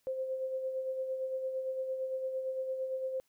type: tone with tremolo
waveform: sine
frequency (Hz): 523.3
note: C5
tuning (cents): 0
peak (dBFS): -31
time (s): 0.07-3.2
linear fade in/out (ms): 0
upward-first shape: sine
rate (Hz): 8.8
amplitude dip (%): 45
effects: white hiss -75 dBFS RMS until 3.28 s

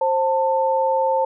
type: tone pair together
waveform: sine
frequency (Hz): 529.2 / 890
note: C5 / A5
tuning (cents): +20 / +20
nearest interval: major sixth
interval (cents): 900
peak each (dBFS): -19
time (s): 0.01-1.25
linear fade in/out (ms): 5
effects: none

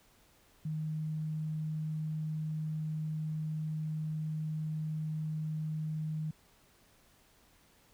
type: tone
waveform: sine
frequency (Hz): 155.56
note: D#3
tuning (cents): 0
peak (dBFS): -33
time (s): 0.65-6.31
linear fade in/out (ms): 5
effects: pink hiss -65 dBFS RMS until 7.93 s

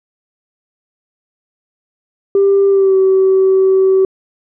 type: tone with pitch glide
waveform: sine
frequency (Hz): 395.2 to 381.3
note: G4 to G4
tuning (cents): +14 to -48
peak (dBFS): -6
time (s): 2.35-4.05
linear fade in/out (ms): 2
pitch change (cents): -62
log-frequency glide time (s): 2.69-2.96
effects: tanh soft clip ceiling -4 dBFS

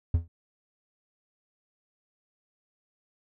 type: tone with exponential decay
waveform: triangle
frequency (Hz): 83.9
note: E2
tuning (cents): +31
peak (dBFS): -15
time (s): 0.14-0.28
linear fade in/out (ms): 5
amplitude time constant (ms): 29
effects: none

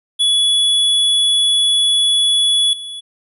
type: tone with level steps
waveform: square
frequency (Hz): 3400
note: G#7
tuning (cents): +40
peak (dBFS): -12 / -27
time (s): 0.19-3.01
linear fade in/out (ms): 20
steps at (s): 2.73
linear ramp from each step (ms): 2
effects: resampled to 32000 Hz

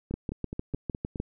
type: two click trains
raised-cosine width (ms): 3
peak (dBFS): -17 / -22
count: 8 / 6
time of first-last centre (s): 0.14-1.201 / 0.11-1.158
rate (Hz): 6.6 / 4.77
effects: none

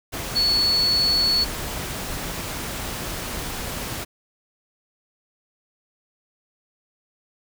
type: tone in noise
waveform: sine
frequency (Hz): 4411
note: C#8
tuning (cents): -9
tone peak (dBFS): -17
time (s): 0.35-1.45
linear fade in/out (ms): 20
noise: pink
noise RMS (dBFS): -30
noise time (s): 0.12-4.05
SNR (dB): +10
effects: none

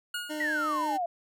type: tone with exponential decay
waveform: 25% pulse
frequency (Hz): 1439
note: F#6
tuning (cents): -49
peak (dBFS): -26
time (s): 0.14-0.7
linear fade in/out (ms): 5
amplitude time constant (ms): 120
type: tone with vibrato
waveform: 25% pulse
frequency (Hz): 303.8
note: D#4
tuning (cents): -41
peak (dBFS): -29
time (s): 0.29-0.98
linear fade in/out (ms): 20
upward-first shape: sine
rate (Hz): 5.6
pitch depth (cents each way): 12
type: exponential sweep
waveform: sine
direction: down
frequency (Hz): 1975.5 to 666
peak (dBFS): -27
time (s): 0.4-1.06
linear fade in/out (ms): 5
effects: none

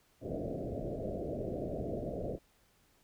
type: low-pass noise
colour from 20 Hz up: white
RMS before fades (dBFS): -38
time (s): 0.21-2.39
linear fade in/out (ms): 50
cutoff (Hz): 670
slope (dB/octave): 96
effects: pink hiss -69 dBFS RMS until 3.03 s

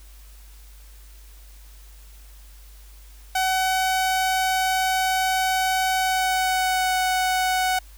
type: tone with pitch glide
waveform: sawtooth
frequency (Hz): 753 to 743.5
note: F#5 to F#5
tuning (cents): +30 to +8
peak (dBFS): -16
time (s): 3.35-7.79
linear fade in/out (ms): 5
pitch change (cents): -22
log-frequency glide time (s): 5.96-6.97
effects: added 50 Hz sine -43 dBFS peak until 7.97 s + white hiss -53 dBFS RMS until 7.97 s

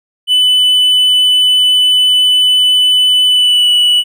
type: tone with pitch glide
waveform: triangle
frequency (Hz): 2998 to 2952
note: F#7 to F#7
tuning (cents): +22 to -5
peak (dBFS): -5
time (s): 0.27-4.04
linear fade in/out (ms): 50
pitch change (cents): -27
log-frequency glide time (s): 3.29-3.7
effects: none

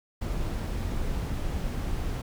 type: noise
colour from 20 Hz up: brown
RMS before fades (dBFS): -30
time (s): 0.21-2.22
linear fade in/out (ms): 10
effects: none

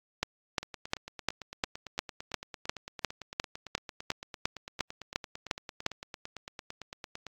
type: two click trains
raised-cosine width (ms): 0.2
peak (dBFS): -23 / -10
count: 60 / 17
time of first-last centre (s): 0.63-7.267 / 0.23-5.864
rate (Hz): 8.89 / 2.84
effects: AAC 64 kbps

